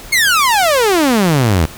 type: exponential sweep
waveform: sawtooth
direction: down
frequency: 2217 to 74.7 Hz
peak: -6 dBFS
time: 0.12-1.66 s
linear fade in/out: 10 ms
effects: pink hiss -34 dBFS RMS until 1.77 s